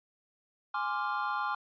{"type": "chord", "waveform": "triangle", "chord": "D half-diminished seventh", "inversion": "second", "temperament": "equal", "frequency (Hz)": [830.6, 1046.5, 1174.7, 1396.9], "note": ["Ab5", "C6", "D6", "F6"], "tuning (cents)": [0, 0, 0, 0], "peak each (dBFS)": -34, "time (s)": [0.74, 1.55], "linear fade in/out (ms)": 5, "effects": ["resampled to 11025 Hz"]}